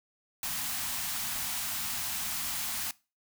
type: band-stop noise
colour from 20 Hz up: white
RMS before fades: -34 dBFS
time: 0.43-2.91 s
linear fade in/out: 2 ms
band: 290 to 670 Hz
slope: 48 dB/octave
effects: noise-tail reverb RT60 0.3 s tail -21 dB re dry